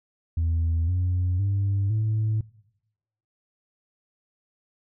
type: tone with pitch steps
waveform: sine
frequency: 82.41 / 90.39 / 99.14 / 108.74 Hz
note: E2 / F#2 / G2 / A2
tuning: 0 / -40 / +20 / -20 cents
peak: -19 dBFS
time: 0.37-2.41 s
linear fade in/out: 5 ms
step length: 510 ms
effects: noise-tail reverb RT60 0.9 s tail -23 dB re dry + tanh soft clip ceiling -19 dBFS